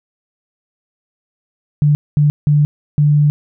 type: tone bursts at uneven times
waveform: sine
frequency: 147.6 Hz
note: D3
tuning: 9 cents sharp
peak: -8 dBFS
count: 4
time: 1.82-1.95 / 2.17-2.3 / 2.47-2.65 / 2.98-3.3 s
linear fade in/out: 0 ms
effects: none